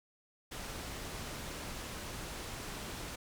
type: low-pass noise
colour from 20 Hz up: pink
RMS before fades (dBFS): -43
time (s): 0.51-3.16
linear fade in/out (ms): 10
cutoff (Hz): 11000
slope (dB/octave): 12
effects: none